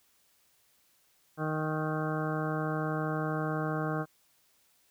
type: harmonic tone with a mistuned harmonic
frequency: 155.4 Hz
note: D#3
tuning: 2 cents flat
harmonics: 1 / 2 / 3 / 4 / 5 / 7 / 8 / 9 / 10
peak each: -33 / -36 / -38 / -39 / -40 / -41 / -42 / -43 / -43 dBFS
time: 1.37-4.06 s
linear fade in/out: 50 ms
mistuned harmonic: 8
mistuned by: +17 cents
effects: white hiss -68 dBFS RMS until 4.9 s